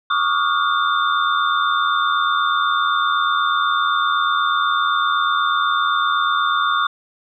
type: tone cluster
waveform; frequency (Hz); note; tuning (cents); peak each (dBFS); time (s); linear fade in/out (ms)
sine; 1124 / 1204 / 1292 / 1421 / 3582; C#6 / D6 / E6 / F6 / A7; +24 / +43 / -35 / +30 / +30; -20 / -21 / -27 / -21 / -25; 0.1-6.87; 5
effects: none